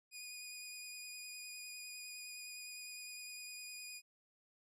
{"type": "tone with vibrato", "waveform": "15% pulse", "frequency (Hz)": 2465, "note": "D#7", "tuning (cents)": -17, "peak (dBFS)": -40, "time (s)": [0.11, 4.02], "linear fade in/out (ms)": 50, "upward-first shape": "sine", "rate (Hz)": 9.8, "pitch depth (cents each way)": 13, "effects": []}